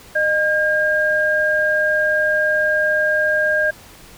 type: tone pair together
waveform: sine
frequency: 612 / 1614.1 Hz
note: D#5 / G#6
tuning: -29 / -50 cents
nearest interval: octave + perfect fourth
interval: 1679 cents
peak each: -19 / -16 dBFS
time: 0.15-3.71 s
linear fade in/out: 10 ms
effects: pink hiss -43 dBFS RMS until 4.17 s